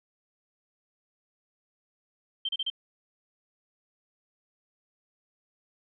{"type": "tone bursts", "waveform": "sine", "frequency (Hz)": 3136, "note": "G7", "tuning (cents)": 0, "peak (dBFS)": -27, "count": 4, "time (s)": [2.45, 2.701], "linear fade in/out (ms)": 5, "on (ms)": 38, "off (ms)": 33, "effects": []}